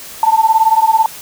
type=beating tone pair; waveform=sine; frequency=880 / 898 Hz; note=A5 / A5; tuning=0 / +35 cents; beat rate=18 Hz; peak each=-11 dBFS; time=0.23-1.06 s; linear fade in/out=2 ms; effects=white hiss -32 dBFS RMS until 1.21 s